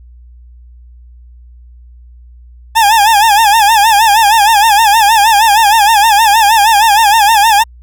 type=tone with vibrato; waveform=40% pulse; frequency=858 Hz; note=A5; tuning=44 cents flat; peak=-4 dBFS; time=2.75-7.64 s; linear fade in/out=20 ms; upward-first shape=sine; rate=6.4 Hz; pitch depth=120 cents each way; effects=added 60 Hz sine -34 dBFS peak until 7.82 s